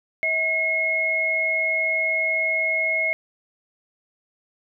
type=tone pair together; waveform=sine; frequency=644 / 2166 Hz; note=E5 / C#7; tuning=-41 / -41 cents; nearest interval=octave + major sixth; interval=2100 cents; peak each=-28 / -20 dBFS; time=0.23-3.13 s; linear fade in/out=0 ms; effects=none